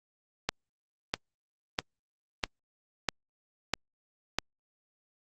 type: click train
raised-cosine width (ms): 0.2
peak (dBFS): -9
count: 7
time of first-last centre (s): 0.49-4.386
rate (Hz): 1.54
effects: Opus 48 kbps